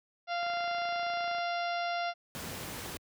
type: harmonic tone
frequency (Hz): 694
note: F5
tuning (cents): -11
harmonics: 1 / 2 / 3 / 4 / 5 / 6 / 7 / 8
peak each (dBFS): -32 / -38 / -42 / -44 / -46 / -48 / -49 / -50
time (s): 0.27-2.14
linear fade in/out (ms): 50
type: click train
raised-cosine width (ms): 0.5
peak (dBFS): -33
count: 28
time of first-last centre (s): 0.43-1.384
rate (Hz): 28.3
type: noise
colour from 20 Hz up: pink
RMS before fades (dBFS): -40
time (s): 2.35-2.97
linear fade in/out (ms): 0
effects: high-pass 80 Hz 12 dB/octave